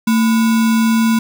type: tone with sample-and-hold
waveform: sine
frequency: 225.2 Hz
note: A3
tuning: 40 cents sharp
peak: -10 dBFS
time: 0.07-1.19 s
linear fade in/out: 5 ms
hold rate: 1225 Hz
effects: none